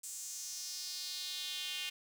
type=tone with high-pass filter sweep; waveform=square; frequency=164.81 Hz; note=E3; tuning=in tune; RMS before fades=-42 dBFS; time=0.03-1.9 s; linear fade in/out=10 ms; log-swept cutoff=7700 to 2800 Hz; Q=3.2; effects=11-bit